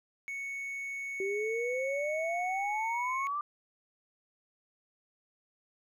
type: tone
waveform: triangle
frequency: 2217 Hz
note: C#7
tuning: in tune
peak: -34 dBFS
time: 0.28-3.27 s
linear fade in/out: 0 ms
type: exponential sweep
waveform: sine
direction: up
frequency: 381 to 1197 Hz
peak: -31 dBFS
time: 1.2-3.41 s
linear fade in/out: 2 ms
effects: none